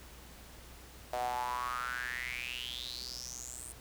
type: tone with high-pass filter sweep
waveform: sawtooth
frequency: 123.47 Hz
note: B2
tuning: in tune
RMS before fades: -39 dBFS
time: 1.13-3.72 s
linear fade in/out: 0 ms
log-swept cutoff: 660 to 9100 Hz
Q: 8.5
effects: added 60 Hz sine -54 dBFS peak until 3.8 s + pink hiss -54 dBFS RMS until 3.8 s